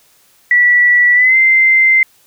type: tone with pitch glide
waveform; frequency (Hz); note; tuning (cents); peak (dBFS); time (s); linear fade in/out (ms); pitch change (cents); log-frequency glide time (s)
sine; 1952 to 2080; B6 to C7; -21 to -11; -6; 0.51-2.03; 2; +110; 1.14-1.36
effects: white hiss -51 dBFS RMS until 2.26 s